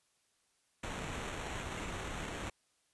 pink noise with sample-and-hold, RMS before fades -41 dBFS, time 0.83-2.5 s, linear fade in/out 5 ms, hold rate 4900 Hz, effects white hiss -75 dBFS RMS until 2.93 s + resampled to 24000 Hz

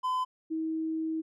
triangle / sine tone pair in turn, 1017 / 319.8 Hz, C6 / D#4, -50 / +48 cents, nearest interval octave + minor sixth, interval 2002 cents, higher first, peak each -25 / -29 dBFS, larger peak first, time 0.03-0.25 / 0.5-1.22 s, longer second, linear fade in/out 20 ms, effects none

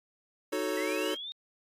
square chord, D# half-diminished seventh, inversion none, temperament equal, 311.1 / 370 / 440 / 554.4 Hz, D#4 / F#4 / A4 / C#5, 0 / 0 / 0 / 0 cents, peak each -36 dBFS, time 0.52-1.15 s, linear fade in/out 10 ms
sine linear sweep, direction up, 1911 to 3729 Hz, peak -37 dBFS, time 0.77-1.32 s, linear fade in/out 0 ms
effects AAC 48 kbps

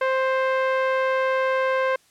sawtooth tone with low-pass filter, 525 Hz, C5, 6 cents sharp, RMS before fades -22 dBFS, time 0.01-1.96 s, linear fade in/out 5 ms, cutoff 1900 Hz, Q 1.3, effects white hiss -59 dBFS RMS until 2.1 s + low-pass 10000 Hz 12 dB/octave

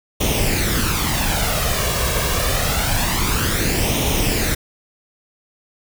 pink noise with flanger, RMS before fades -19 dBFS, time 0.2-4.55 s, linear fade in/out 10 ms, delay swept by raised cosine 0.32 to 1.82 ms, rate 0.26 Hz, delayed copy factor +0.6, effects none

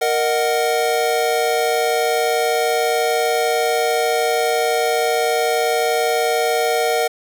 square chord, D# minor, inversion second, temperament equal with one note detuned, 466.2 / 619.7 / 740 Hz, A#4 / D#5 / F#5, 0 / -7 / 0 cents, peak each -20 / -23 / -21 dBFS, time 0.01-7.08 s, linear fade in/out 10 ms, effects none

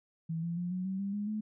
sine tone with pitch steps, 163.3 / 169.74 / 176.44 / 183.4 / 190.64 / 198.16 / 206 / 214.1 Hz, E3 / F3 / F3 / F#3 / G3 / G3 / G#3 / A3, -16 / -49 / +18 / -15 / -48 / +19 / -14 / -47 cents, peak -32 dBFS, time 0.29-1.41 s, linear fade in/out 10 ms, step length 140 ms, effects none

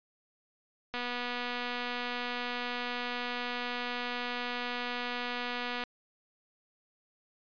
click train, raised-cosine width 0.3 ms, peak -20 dBFS, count 1196, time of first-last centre 0.94-5.838 s, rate 244 Hz, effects resampled to 11025 Hz

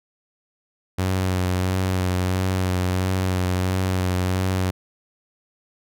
sawtooth tone with vibrato, 92.5 Hz, F#2, in tune, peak -16 dBFS, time 0.98-4.71 s, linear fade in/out 10 ms, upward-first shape sine, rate 1.5 Hz, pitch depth 26 cents each way, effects none

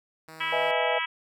5% pulse tone, 159.5 Hz, D#3, 43 cents sharp, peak -32 dBFS, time 0.28-0.71 s, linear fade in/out 2 ms
harmonic tone, 326.4 Hz, E4, 17 cents flat, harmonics 3 / 4 / 5 / 6 / 7 / 8 / 9 / 10, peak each -34 / -35 / -36 / -33 / -33 / -36 / -38 / -37 dBFS, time 0.4-1.06 s, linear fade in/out 10 ms
sine chord, E major seventh, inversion second, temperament equal with one note detuned, 493.9 / 622.3 / 664.2 / 830.6 Hz, B4 / D#5 / E5 / G#5, 0 / 0 / +13 / 0 cents, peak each -30 dBFS, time 0.52-0.99 s, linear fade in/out 10 ms
effects none

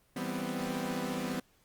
sawtooth chord, C major seventh, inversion first, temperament equal, 164.81 / 196 / 246.9 / 261.6 Hz, E3 / G3 / B3 / C4, 0 / 0 / 0 / 0 cents, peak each -37 / -35 / -33 / -35 dBFS, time 0.16-1.4 s, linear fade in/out 5 ms, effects pink hiss -68 dBFS RMS until 1.64 s + Opus 24 kbps

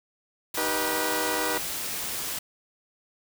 white noise, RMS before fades -32 dBFS, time 0.54-2.39 s, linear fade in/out 5 ms
15% pulse chord, Eb augmented, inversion none, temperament just, 311.1 / 388.9 / 486.1 Hz, Eb4 / G4 / B4, 0 / -14 / -28 cents, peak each -25 / -27 / -23 dBFS, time 0.57-1.58 s, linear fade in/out 5 ms
effects none

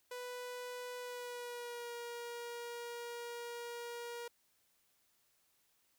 sawtooth tone with pitch glide, 494.6 to 474.7 Hz, B4 to A#4, +3 to +31 cents, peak -39 dBFS, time 0.11-4.28 s, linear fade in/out 5 ms, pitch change -72 cents, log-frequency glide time 0.99-1.93 s, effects white hiss -75 dBFS RMS until 5.98 s

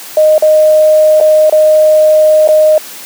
sine tone with dropouts, 618 Hz, D#5, 12 cents flat, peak -3 dBFS, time 0.17-2.78 s, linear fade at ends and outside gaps 2 ms, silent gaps 0.381-0.423 / 1.202-1.21 / 1.497-1.524 / 2.476-2.487 s, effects white hiss -28 dBFS RMS until 3.05 s + high-pass 200 Hz 12 dB/octave

